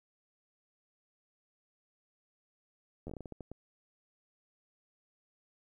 slowing click train, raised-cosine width 2 ms, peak -30 dBFS, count 11, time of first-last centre 3.07-3.516 s, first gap 11 ms, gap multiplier 1.29, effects 12-bit

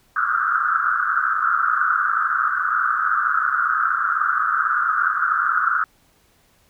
white band-pass noise, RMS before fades -20 dBFS, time 0.16-5.84 s, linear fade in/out 2 ms, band 1200 to 1500 Hz, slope 96 dB/octave, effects pink hiss -59 dBFS RMS until 6.69 s

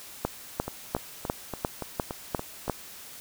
two click trains, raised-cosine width 1 ms, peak -18 / -11 dBFS, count 8 / 8, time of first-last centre 0.68-2.68 / 0.25-2.698 s, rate 3.5 / 2.86 Hz, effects white hiss -45 dBFS RMS until 3.2 s

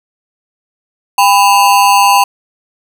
square ring-modulated tone, 901 Hz, A5, 41 cents sharp, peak -3 dBFS, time 1.18-2.24 s, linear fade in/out 5 ms, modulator 98 Hz, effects none

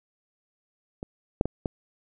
clicks, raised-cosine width 2 ms, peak -21 / -7 / -14 / -14 dBFS, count 4, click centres 1.029 / 1.411 / 1.456 / 1.658 s, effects none

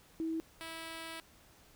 sine / 5% pulse tone pair in turn, 323.8 / 326.6 Hz, E4 / E4, -31 / -16 cents, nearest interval unison, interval 15 cents, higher second, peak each -33 / -31 dBFS, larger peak second, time 0.2-0.4 / 0.61-1.2 s, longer second, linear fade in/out 0 ms, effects pink hiss -62 dBFS RMS until 1.75 s

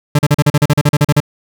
40% pulse tone bursts, 146.83 Hz, D3, in tune, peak -6 dBFS, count 14, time 0.15-1.203 s, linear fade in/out 5 ms, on 39 ms, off 39 ms, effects none

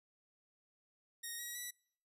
5% pulse tone with pitch steps, 1866 / 1910.7 / 1956.5 Hz, A#6 / A#6 / B6, +1 / +42 / -17 cents, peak -32 dBFS, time 1.23-1.71 s, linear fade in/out 10 ms, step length 160 ms, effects noise-tail reverb RT60 0.6 s tail -26 dB re dry + resampled to 32000 Hz

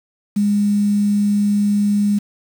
sine tone with quantisation, 205 Hz, G#3, 22 cents flat, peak -13 dBFS, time 0.36-2.19 s, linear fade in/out 10 ms, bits 6, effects none

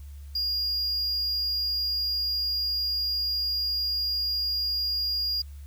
triangle tone, 4837 Hz, D#8, 50 cents flat, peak -24 dBFS, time 0.35-5.42 s, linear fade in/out 5 ms, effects added 71 Hz sine -39 dBFS peak until 5.66 s + white hiss -60 dBFS RMS until 5.66 s

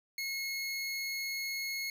25% pulse tone, 2172 Hz, C#7, 36 cents flat, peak -31 dBFS, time 0.18-1.9 s, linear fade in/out 2 ms, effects none

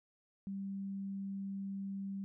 sine tone, 196 Hz, G3, in tune, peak -38 dBFS, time 0.47-2.24 s, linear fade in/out 0 ms, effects none

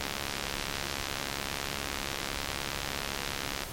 click train, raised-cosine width 0.2 ms, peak -14 dBFS, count 254, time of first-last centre 0.01-3.635 s, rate 69.8 Hz, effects pink hiss -40 dBFS RMS until 3.72 s + MP3 64 kbps

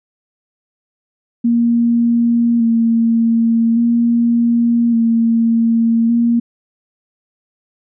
sine tone with vibrato, 232.1 Hz, A#3, 7 cents flat, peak -10 dBFS, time 1.44-6.4 s, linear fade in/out 10 ms, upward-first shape square, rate 0.43 Hz, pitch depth 21 cents each way, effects none

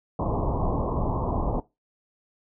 pink low-pass noise, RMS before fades -26 dBFS, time 0.19-1.6 s, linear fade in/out 2 ms, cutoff 1100 Hz, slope 96 dB/octave, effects noise-tail reverb RT60 0.2 s tail -17 dB re dry

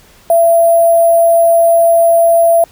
sine tone with sample-and-hold, 672 Hz, E5, 33 cents sharp, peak -5 dBFS, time 0.3-2.64 s, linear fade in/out 2 ms, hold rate 11025 Hz, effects pink hiss -44 dBFS RMS until 2.71 s

